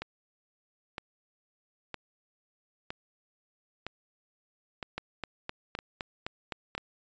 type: two click trains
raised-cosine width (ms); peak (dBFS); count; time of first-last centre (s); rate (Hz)
0.3; -20 / -18; 8 / 8; 0.02-6.751 / 4.98-6.779; 1.04 / 3.89
effects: resampled to 16000 Hz